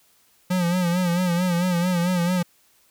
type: tone with vibrato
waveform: square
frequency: 177.2 Hz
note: F3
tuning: 25 cents sharp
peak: -20 dBFS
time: 0.5-2.43 s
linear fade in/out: 10 ms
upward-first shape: sine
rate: 4.5 Hz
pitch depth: 70 cents each way
effects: white hiss -60 dBFS RMS until 2.9 s